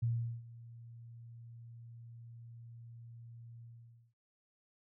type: tone with ADSR envelope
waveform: sine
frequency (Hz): 116.7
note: A#2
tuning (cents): +2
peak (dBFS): -29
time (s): 0.02-4.14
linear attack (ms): 12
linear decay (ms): 390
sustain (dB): -20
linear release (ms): 520
effects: none